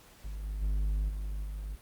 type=tone with level steps; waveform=triangle; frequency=50.9 Hz; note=G#1; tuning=34 cents flat; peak=-34 / -31 / -25 / -31 / -33 dBFS; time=0.24-1.76 s; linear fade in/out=10 ms; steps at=0.43 / 0.61 / 1.08 / 1.43 s; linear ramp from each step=20 ms; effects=pink hiss -57 dBFS RMS until 1.81 s + Opus 48 kbps